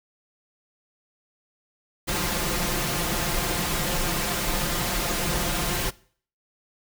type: noise with comb filter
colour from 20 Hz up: pink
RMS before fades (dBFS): -26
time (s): 2.07-5.91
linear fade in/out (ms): 20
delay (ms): 5.7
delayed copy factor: +0.65
effects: noise-tail reverb RT60 0.5 s tail -21 dB re dry